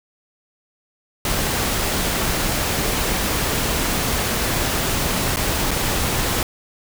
pink noise with dropouts, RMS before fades -21 dBFS, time 1.25-6.43 s, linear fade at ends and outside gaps 2 ms, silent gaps 5.361-5.369 / 5.709-5.713 s, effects none

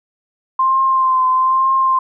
sine tone with vibrato, 1046.5 Hz, C6, in tune, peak -11 dBFS, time 0.59-1.99 s, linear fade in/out 5 ms, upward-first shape triangle, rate 1.1 Hz, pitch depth 31 cents each way, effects none

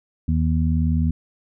harmonic tone, 79.8 Hz, D#2, 44 cents sharp, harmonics 1 / 2 / 3, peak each -19 / -22 / -24 dBFS, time 0.28-1.11 s, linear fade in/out 5 ms, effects none

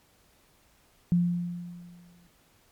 sine tone with exponential decay, 174.61 Hz, F3, in tune, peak -18 dBFS, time 1.12-2.27 s, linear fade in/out 0 ms, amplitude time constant 250 ms, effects pink hiss -63 dBFS RMS until 2.71 s + MP3 96 kbps

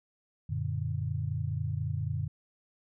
sine chord, Gb augmented, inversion none, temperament equal, 92.5 / 116.54 / 146.83 Hz, Gb2 / Bb2 / D3, 0 / 0 / 0 cents, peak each -34 dBFS, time 0.49-2.28 s, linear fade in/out 10 ms, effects none

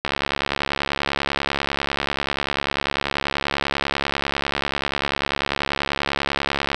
click train, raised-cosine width 0.3 ms, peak -5 dBFS, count 471, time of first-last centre 0.05-6.745 s, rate 70.2 Hz, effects none

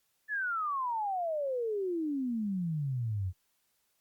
sine exponential sweep, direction down, 1760 to 87.9 Hz, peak -30 dBFS, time 0.28-3.33 s, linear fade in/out 50 ms, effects white hiss -75 dBFS RMS until 4 s + Opus 48 kbps

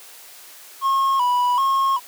triangle tone with vibrato, 1031 Hz, C6, 26 cents flat, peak -14 dBFS, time 0.81-2 s, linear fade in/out 50 ms, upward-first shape square, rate 1.3 Hz, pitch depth 84 cents each way, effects white hiss -43 dBFS RMS until 2.07 s + high-pass 400 Hz 12 dB/octave

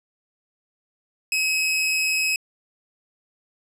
sawtooth tone with amplitude modulation, 2556 Hz, D#7, 46 cents sharp, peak -15 dBFS, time 1.32-2.36 s, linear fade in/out 2 ms, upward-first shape sine, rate 167 Hz, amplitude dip 35%, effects low-pass 12000 Hz 12 dB/octave

